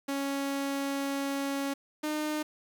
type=tone pair in turn; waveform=sawtooth; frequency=277.2 / 304.3 Hz; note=C#4 / D#4; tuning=0 / -38 cents; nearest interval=major second; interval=162 cents; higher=second; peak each=-26 / -26 dBFS; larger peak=neither; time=0.08-1.74 / 2.03-2.43 s; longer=first; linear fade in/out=10 ms; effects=9-bit